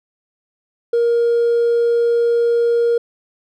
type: tone with hard clipping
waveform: triangle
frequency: 470 Hz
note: A#4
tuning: 14 cents sharp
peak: -12 dBFS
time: 0.93-2.98 s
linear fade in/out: 5 ms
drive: 2 dB
effects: none